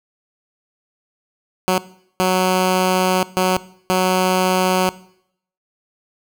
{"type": "tone bursts at uneven times", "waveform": "10% pulse", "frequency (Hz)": 185, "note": "F#3", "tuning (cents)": 0, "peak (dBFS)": -6, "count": 4, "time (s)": [[1.68, 1.78], [2.2, 3.23], [3.37, 3.57], [3.9, 4.89]], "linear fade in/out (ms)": 0, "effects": ["noise-tail reverb RT60 0.7 s tail -19 dB re dry"]}